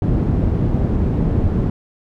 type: low-pass noise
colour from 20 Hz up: white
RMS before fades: -17 dBFS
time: 0.02-1.7 s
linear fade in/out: 2 ms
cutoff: 180 Hz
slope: 12 dB/octave
effects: none